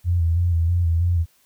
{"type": "tone with vibrato", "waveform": "sine", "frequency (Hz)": 85.3, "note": "F2", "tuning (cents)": -40, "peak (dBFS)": -16, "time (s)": [0.04, 1.26], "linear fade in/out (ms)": 50, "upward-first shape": "square", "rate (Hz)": 3.1, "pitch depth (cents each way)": 44, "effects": ["white hiss -60 dBFS RMS until 1.45 s"]}